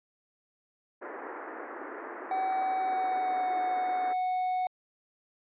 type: band-pass noise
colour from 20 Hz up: pink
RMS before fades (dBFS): -41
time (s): 1.01-4.14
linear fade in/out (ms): 20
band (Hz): 290 to 1900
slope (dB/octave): 48
type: tone with pitch glide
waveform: triangle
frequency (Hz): 758 to 737.3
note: F#5 to F#5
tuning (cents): +42 to -6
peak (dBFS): -25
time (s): 2.31-4.67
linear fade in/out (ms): 2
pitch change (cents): -48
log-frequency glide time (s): 2.69-3.55
effects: resampled to 8000 Hz